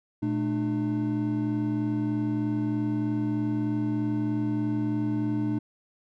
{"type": "tone cluster", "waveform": "triangle", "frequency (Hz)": [117.1, 217.2, 300.4], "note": ["A#2", "A3", "D4"], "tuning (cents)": [8, -22, 39], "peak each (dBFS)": [-29, -29, -25], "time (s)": [0.22, 5.59], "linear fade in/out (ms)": 10, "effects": []}